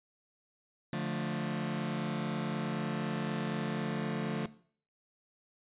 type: chord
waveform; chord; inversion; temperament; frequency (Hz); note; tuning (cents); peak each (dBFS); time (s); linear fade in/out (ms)
sawtooth; D minor; none; just; 146.83 / 176.2 / 220.2; D3 / F3 / A3; 0 / +16 / +2; -33; 0.93-4.46; 2
effects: noise-tail reverb RT60 0.5 s tail -17 dB re dry + resampled to 8000 Hz